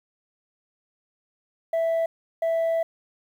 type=tone bursts at uneven times; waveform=sine; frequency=659.3 Hz; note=E5; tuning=in tune; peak=-18 dBFS; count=2; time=1.73-2.06 / 2.42-2.83 s; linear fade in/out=5 ms; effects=tanh soft clip ceiling -20 dBFS + 9-bit